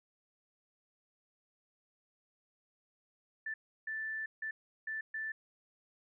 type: tone bursts at uneven times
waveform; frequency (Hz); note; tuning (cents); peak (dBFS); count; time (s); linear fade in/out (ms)
sine; 1762; A6; +2; -36; 5; 3.46-3.54 / 3.87-4.26 / 4.42-4.51 / 4.87-5.01 / 5.14-5.32; 5
effects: none